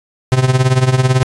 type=tone with tremolo; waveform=45% pulse; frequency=129.1 Hz; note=C3; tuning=23 cents flat; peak=-6 dBFS; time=0.32-1.23 s; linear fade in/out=0 ms; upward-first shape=triangle; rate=18 Hz; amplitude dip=85%; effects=resampled to 22050 Hz